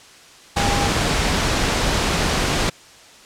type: tone in noise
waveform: sine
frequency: 806 Hz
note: G5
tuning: 48 cents sharp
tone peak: -23 dBFS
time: 0.56-0.88 s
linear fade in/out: 10 ms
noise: pink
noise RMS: -19 dBFS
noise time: 0.56-2.7 s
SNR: -7 dB
effects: white hiss -45 dBFS RMS until 3.25 s + low-pass 7000 Hz 12 dB/octave